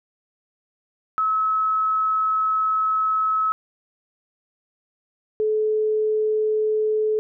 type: tone pair in turn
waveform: sine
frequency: 1291 / 430.8 Hz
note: E6 / A4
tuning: -37 / -37 cents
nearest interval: octave + perfect fifth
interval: 1900 cents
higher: first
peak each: -18 dBFS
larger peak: neither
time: 1.18-3.52 / 5.4-7.19 s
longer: first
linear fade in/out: 0 ms
effects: none